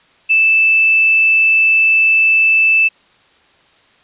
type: tone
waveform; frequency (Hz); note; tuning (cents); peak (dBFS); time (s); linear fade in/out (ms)
sine; 2637; E7; 0; -8; 0.29-2.89; 20
effects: white hiss -51 dBFS RMS until 4.03 s + resampled to 8000 Hz